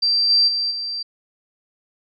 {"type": "tone with level steps", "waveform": "sine", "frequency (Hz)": 4699, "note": "D8", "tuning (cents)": 0, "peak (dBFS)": [-15, -12, -19, -24], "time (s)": [0.02, 1.03], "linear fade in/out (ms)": 10, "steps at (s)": [0.29, 0.47, 0.7], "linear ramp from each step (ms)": 20, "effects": []}